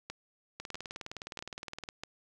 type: two click trains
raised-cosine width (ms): 0.2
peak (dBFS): -23 / -22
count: 26 / 4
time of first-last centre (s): 0.6-1.889 / 0.1-2.035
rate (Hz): 19.4 / 1.55
effects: none